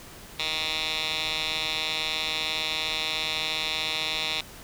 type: tone with band-pass filter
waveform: 10% pulse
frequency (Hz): 156.9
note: D#3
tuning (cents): +15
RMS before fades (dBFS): -29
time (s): 0.39-4.41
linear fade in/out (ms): 5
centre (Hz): 3400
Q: 4
effects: pink hiss -45 dBFS RMS until 4.63 s